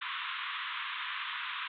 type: band-pass noise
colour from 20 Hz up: pink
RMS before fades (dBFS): -38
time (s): 0.01-1.68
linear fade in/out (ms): 10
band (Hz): 1000 to 3700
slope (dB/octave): 96
effects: none